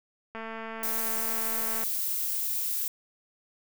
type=click train; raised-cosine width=0.5 ms; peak=-24 dBFS; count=334; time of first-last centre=0.35-1.837 s; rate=224 Hz
type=noise; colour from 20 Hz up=violet; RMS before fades=-30 dBFS; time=0.83-2.88 s; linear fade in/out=2 ms
effects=none